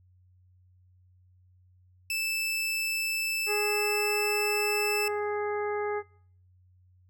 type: tone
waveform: sawtooth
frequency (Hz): 2637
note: E7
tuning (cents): 0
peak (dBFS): -25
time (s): 2.1-5.08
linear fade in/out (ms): 2
type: harmonic tone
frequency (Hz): 415.3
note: G#4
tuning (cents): 0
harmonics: 1 / 2 / 3 / 4 / 5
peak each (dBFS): -29 / -35 / -39 / -41 / -43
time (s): 3.46-6.03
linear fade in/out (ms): 50
effects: noise-tail reverb RT60 0.6 s tail -24 dB re dry + added 91 Hz sine -58 dBFS peak until 7.09 s